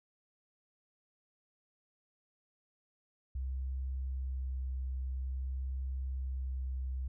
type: tone with vibrato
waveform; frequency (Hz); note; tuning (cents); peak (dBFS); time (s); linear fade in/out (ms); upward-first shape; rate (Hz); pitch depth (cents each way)
sine; 65.2; C2; -5; -34; 3.35-7.08; 5; sine; 0.5; 11
effects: none